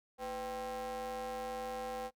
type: ring-modulated tone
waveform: square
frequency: 138.59 Hz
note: C#3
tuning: in tune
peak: -36 dBFS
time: 0.18-2.11 s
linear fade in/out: 50 ms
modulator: 642 Hz
effects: noise-tail reverb RT60 0.1 s tail -22 dB re dry